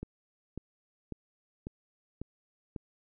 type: click train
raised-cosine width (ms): 3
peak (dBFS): -25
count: 6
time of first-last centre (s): 0.03-2.762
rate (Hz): 1.83
effects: none